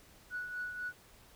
sine tone with tremolo, 1472 Hz, F#6, 9 cents flat, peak -34 dBFS, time 0.3-0.93 s, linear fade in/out 50 ms, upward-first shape triangle, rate 4 Hz, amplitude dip 60%, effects tanh soft clip ceiling -31 dBFS + pink hiss -60 dBFS RMS until 1.35 s

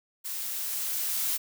blue noise with level ramp, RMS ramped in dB -35 to -28 dBFS, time 0.24-1.38 s, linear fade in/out 20 ms, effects none

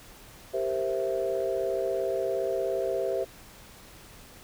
sine chord, C dominant seventh, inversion second, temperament equal, 392 / 466.2 / 523.3 / 659.3 Hz, G4 / Bb4 / C5 / E5, 0 / 0 / 0 / 0 cents, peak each -30 / -34 / -30 / -31 dBFS, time 0.53-3.25 s, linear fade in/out 20 ms, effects tanh soft clip ceiling -17 dBFS + pink hiss -50 dBFS RMS until 4.43 s

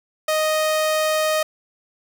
sawtooth tone, 622.3 Hz, D#5, in tune, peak -14 dBFS, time 0.28-1.43 s, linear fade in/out 5 ms, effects none

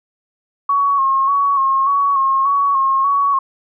sine tone with vibrato, 1100 Hz, C#6, 14 cents flat, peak -12 dBFS, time 0.69-3.39 s, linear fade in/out 5 ms, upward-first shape square, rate 1.7 Hz, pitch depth 35 cents each way, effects none

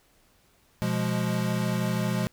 square chord, F diminished, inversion second, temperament equal, 123.47 / 174.61 / 207.7 Hz, Cb3 / F3 / Ab3, 0 / 0 / 0 cents, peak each -30 dBFS, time 0.82-2.27 s, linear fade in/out 0 ms, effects pink hiss -63 dBFS RMS until 2.32 s

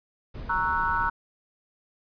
brown noise, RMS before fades -36 dBFS, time 0.34-1.1 s, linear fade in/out 10 ms
sine chord, F# dominant seventh, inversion first, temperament equal, 932.3 / 1108.7 / 1318.5 / 1480 Hz, A#5 / C#6 / E6 / F#6, 0 / 0 / 0 / 0 cents, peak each -27 / -32 / -29 / -28 dBFS, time 0.49-1.1 s, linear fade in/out 10 ms
effects resampled to 11025 Hz

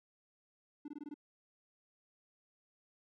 triangle tone bursts, 293.7 Hz, D4, in tune, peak -40 dBFS, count 6, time 0.85-1.142 s, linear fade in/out 5 ms, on 32 ms, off 20 ms, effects none

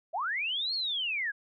sine linear two-way sweep, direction up then down, 587.3 to 4400 to 1576 Hz, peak -29 dBFS, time 0.13-1.32 s, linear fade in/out 20 ms, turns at 0.74 s, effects none

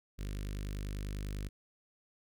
sawtooth tone with notch filter, 50.1 Hz, G1, 38 cents sharp, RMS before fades -39 dBFS, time 0.18-1.49 s, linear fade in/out 20 ms, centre 840 Hz, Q 0.55, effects none

